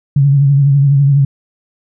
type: tone with vibrato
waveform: sine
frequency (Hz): 140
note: C#3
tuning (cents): +18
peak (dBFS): -6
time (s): 0.16-1.25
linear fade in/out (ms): 5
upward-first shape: triangle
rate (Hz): 12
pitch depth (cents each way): 62
effects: none